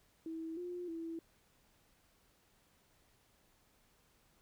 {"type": "tone with pitch steps", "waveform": "sine", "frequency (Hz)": [324.5, 354.3, 329.5], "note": ["E4", "F4", "E4"], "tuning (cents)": [-27, 25, -1], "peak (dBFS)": -40, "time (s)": [0.26, 1.19], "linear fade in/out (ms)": 2, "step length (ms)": 310, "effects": ["pink hiss -71 dBFS RMS until 4.41 s"]}